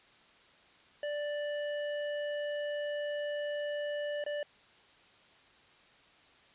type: tone with dropouts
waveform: square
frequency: 587.3 Hz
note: D5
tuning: in tune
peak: -34 dBFS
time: 1.03-4.43 s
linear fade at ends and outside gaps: 2 ms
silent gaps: 4.24-4.263 s
effects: white hiss -61 dBFS RMS until 6.54 s + resampled to 8000 Hz